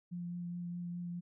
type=tone with vibrato; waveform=sine; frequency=174.61 Hz; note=F3; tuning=in tune; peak=-38 dBFS; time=0.11-1.21 s; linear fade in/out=20 ms; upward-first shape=triangle; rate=4.8 Hz; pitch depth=15 cents each way; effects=none